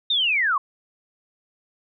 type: linear sweep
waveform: sine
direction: down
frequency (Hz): 3730 to 1046.5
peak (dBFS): -18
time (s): 0.1-0.58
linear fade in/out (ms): 5
effects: none

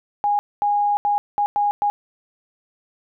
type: tone bursts at uneven times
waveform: sine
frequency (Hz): 822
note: G#5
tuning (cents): -18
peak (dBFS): -16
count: 6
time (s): 0.24-0.39 / 0.62-0.97 / 1.05-1.18 / 1.38-1.46 / 1.56-1.71 / 1.82-1.9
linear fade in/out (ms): 0
effects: none

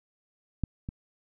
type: clicks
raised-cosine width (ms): 5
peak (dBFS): -15 / -22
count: 2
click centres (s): 0.637 / 0.889
effects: none

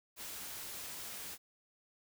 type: noise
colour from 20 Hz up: white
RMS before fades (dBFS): -45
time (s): 0.16-1.38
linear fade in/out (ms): 50
effects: none

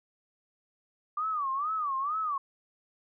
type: tone with vibrato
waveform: sine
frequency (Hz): 1174.7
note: D6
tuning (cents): 0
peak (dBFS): -28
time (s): 1.17-2.38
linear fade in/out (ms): 5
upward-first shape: sine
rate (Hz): 2.2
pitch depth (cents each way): 180
effects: none

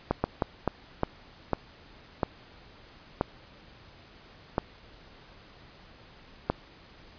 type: slowing click train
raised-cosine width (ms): 1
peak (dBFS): -10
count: 10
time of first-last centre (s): 0.11-6.5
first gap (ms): 130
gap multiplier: 1.4
effects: pink hiss -53 dBFS RMS until 7.18 s + resampled to 11025 Hz

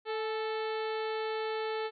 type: harmonic tone with a mistuned harmonic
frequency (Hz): 440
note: A4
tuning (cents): 0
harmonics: 1 / 2 / 3 / 4 / 5 / 6 / 7 / 8 / 9 / 10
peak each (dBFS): -33 / -39 / -43 / -45 / -47 / -49 / -50 / -51 / -52 / -53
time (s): 0.05-1.91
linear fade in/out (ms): 50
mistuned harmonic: 2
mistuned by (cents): -42
effects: none

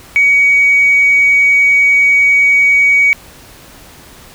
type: tone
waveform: sine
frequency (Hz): 2255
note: C#7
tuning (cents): +29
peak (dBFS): -5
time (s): 0.16-3.13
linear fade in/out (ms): 0
effects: tanh soft clip ceiling -1 dBFS + pink hiss -38 dBFS RMS until 4.34 s

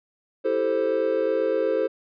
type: chord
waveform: triangle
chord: A minor seventh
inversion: second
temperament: equal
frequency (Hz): 329.6 / 392 / 440 / 523.3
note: E4 / G4 / A4 / C5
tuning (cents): 0 / 0 / 0 / 0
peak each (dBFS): -28 / -27 / -23 / -22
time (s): 0.44-1.88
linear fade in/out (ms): 20
effects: resampled to 11025 Hz

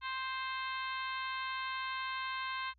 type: harmonic tone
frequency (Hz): 524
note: C5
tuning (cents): +2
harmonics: 2 / 3 / 4 / 5 / 6 / 7 / 8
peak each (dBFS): -38 / -42 / -44 / -46 / -48 / -49 / -50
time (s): 0.01-2.74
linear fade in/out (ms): 50
effects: added 60 Hz sine -65 dBFS peak until 2.78 s + MP3 64 kbps

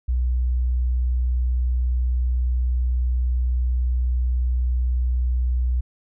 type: tone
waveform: sine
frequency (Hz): 61.8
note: B1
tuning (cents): +2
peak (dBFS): -18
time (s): 0.08-5.81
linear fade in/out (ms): 10
effects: none

